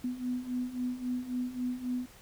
sine beating tone pair, 246.9 / 250.6 Hz, B3 / B3, 0 / +25 cents, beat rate 3.7 Hz, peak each -37 / -33 dBFS, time 0.04-2.06 s, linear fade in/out 5 ms, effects pink hiss -55 dBFS RMS until 2.21 s

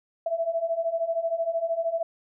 sine beating tone pair, 655 / 668 Hz, E5 / E5, -11 / +23 cents, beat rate 13 Hz, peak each -29 / -26 dBFS, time 0.26-2.03 s, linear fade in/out 5 ms, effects none

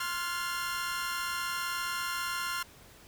sawtooth tone cluster, 1052 / 1391 / 1451 / 1724 Hz, C6 / F6 / F#6 / A6, +9 / -7 / -34 / -36 cents, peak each -33 / -31 / -39 / -40 dBFS, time 0-2.63 s, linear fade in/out 5 ms, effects pink hiss -55 dBFS RMS until 3.07 s

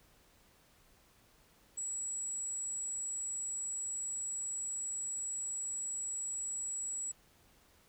sine tone, 7780 Hz, B8, 27 cents flat, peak -36 dBFS, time 1.77-7.12 s, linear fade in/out 10 ms, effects pink hiss -66 dBFS RMS until 7.88 s

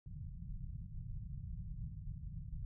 pink low-pass noise, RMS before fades -45 dBFS, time 0.06-2.65 s, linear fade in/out 2 ms, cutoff 170 Hz, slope 48 dB/octave, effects none

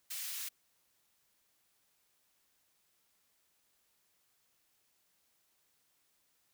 white high-pass noise, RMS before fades -41 dBFS, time 0.1-0.49 s, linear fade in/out 10 ms, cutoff 1900 Hz, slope 12 dB/octave, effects white hiss -75 dBFS RMS until 6.53 s

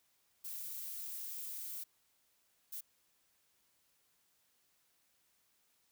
violet noise bursts at uneven times, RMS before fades -44 dBFS, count 2, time 0.44-1.84 / 2.72-2.81 s, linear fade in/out 10 ms, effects white hiss -75 dBFS RMS until 5.91 s

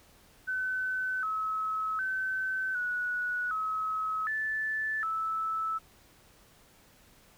sine tone with pitch steps, 1516 / 1289 / 1530 / 1468 / 1283 / 1750 / 1310 Hz, F#6 / E6 / G6 / F#6 / E6 / A6 / E6, +42 / -39 / -42 / -14 / -47 / -10 / -11 cents, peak -29 dBFS, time 0.47-5.79 s, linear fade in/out 20 ms, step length 760 ms, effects pink hiss -60 dBFS RMS until 7.37 s

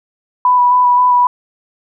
sine tone with vibrato, 987.8 Hz, B5, in tune, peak -7 dBFS, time 0.45-1.27 s, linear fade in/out 2 ms, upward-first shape square, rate 3.8 Hz, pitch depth 13 cents each way, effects none

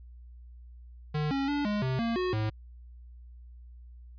square tone with pitch steps, 150.9 / 274.2 / 288.6 / 207.7 / 130.2 / 231 / 365.9 / 108.4 Hz, D3 / C#4 / D4 / G#3 / C3 / A#3 / F#4 / A2, +47 / -19 / -30 / 0 / -8 / -16 / -19 / -25 cents, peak -28 dBFS, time 1.14-2.5 s, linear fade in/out 10 ms, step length 170 ms, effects added 60 Hz sine -46 dBFS peak until 4.18 s + resampled to 11025 Hz

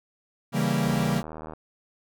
45% pulse chord, C# diminished seventh, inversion none, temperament equal, 138.59 / 164.81 / 196 / 233.1 Hz, C#3 / E3 / G3 / Bb3, 0 / 0 / 0 / 0 cents, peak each -28 dBFS, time 0.52-1.23 s, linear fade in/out 50 ms
click train, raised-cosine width 1 ms, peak -24 dBFS, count 54, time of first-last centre 0.86-1.535 s, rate 78.5 Hz
effects none

